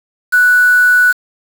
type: tone with quantisation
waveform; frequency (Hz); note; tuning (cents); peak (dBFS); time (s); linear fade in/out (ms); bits
sine; 1480; F#6; 0; -6; 0.32-1.13; 20; 4
effects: none